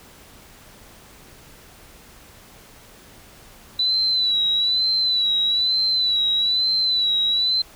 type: tone with vibrato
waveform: sine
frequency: 3970 Hz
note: B7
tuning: 8 cents sharp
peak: -17 dBFS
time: 3.79-7.62 s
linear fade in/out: 5 ms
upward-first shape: sine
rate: 1.1 Hz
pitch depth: 58 cents each way
effects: pink hiss -47 dBFS RMS until 7.75 s